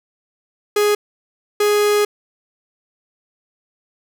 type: tone bursts at uneven times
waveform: 45% pulse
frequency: 415.5 Hz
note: G#4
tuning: 1 cent sharp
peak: -13 dBFS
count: 2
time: 0.76-0.95 / 1.6-2.05 s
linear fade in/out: 5 ms
effects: none